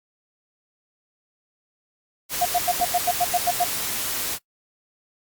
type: noise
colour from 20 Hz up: white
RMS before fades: -27 dBFS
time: 2.29-4.39 s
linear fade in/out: 50 ms
type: tone bursts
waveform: sine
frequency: 709 Hz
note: F5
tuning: 26 cents sharp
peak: -17 dBFS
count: 10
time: 2.41-3.643 s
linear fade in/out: 10 ms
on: 45 ms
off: 87 ms
type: clicks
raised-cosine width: 1 ms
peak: -19 dBFS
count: 2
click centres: 2.799 / 2.803 s
effects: noise-tail reverb RT60 0.1 s tail -22 dB re dry + Opus 48 kbps